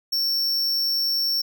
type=tone; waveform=square; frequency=5450 Hz; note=F8; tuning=43 cents flat; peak=-21 dBFS; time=0.12-1.42 s; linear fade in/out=10 ms; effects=none